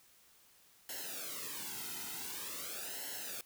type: noise with flanger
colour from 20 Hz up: white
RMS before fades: -43 dBFS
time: 0.89-3.41 s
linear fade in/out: 2 ms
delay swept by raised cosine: 0.83 to 1.78 ms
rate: 0.46 Hz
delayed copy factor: -1
effects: white hiss -65 dBFS RMS until 3.45 s